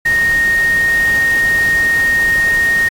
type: tone in noise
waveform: sine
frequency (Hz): 1856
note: A#6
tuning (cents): -8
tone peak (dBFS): -10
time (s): 0.05-2.89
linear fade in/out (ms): 10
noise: pink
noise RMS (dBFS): -26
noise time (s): 0.05-2.89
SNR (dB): +13
effects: AAC 64 kbps